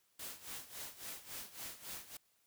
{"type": "noise with tremolo", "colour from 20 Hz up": "white", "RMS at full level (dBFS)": -45, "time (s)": [0.19, 2.17], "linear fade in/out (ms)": 5, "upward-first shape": "sine", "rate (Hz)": 3.6, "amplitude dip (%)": 80, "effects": ["white hiss -75 dBFS RMS until 2.46 s"]}